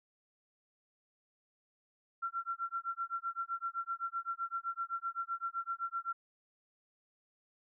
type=tone with tremolo; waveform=sine; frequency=1363 Hz; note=F6; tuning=43 cents flat; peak=-32 dBFS; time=2.22-6.13 s; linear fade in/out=10 ms; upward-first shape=sine; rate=7.8 Hz; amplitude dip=100%; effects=none